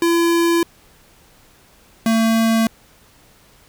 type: tone pair in turn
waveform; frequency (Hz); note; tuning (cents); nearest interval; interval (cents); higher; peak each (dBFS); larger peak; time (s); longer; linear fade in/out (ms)
square; 338.3 / 225.3; E4 / A3; +45 / +41; perfect fifth; 704; first; -14; neither; 0.02-0.63 / 2.06-2.67; neither; 2
effects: pink hiss -51 dBFS RMS until 3.68 s